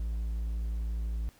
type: tone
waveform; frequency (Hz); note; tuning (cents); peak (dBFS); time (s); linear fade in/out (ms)
triangle; 55.9; A1; +28; -28; 0-1.29; 0
effects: pink hiss -61 dBFS RMS until 1.39 s